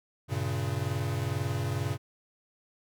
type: chord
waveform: square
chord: G diminished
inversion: none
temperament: equal with one note detuned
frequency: 96.32 / 116.54 / 138.59 Hz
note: G2 / Bb2 / Db3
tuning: -30 / 0 / 0 cents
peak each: -34 dBFS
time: 0.28-1.98 s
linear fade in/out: 50 ms
effects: none